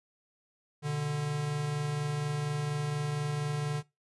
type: tone pair together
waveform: square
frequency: 123.4 / 147.6 Hz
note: B2 / D3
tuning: -1 / +9 cents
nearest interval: minor third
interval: 310 cents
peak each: -40 / -31 dBFS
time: 0.82-3.83 s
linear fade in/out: 50 ms
effects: noise-tail reverb RT60 0.2 s tail -20 dB re dry + resampled to 24000 Hz